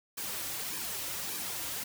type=noise with flanger; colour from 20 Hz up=white; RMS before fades=-37 dBFS; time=0.17-1.84 s; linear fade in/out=10 ms; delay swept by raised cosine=1.4 to 4.8 ms; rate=1.7 Hz; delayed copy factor=-0.7; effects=none